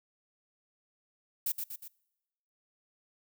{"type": "noise with echo", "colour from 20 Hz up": "violet", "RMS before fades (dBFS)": -31, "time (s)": [1.46, 1.52], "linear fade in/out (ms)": 5, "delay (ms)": 120, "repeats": 3, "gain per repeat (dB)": -5, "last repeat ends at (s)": 1.88, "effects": ["noise-tail reverb RT60 1.0 s tail -25 dB re dry"]}